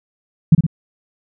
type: tone with echo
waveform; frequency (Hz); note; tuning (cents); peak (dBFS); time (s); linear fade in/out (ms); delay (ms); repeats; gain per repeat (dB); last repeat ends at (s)
sine; 161; E3; -41; -3; 0.52-0.55; 5; 58; 2; -5; 0.666
effects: none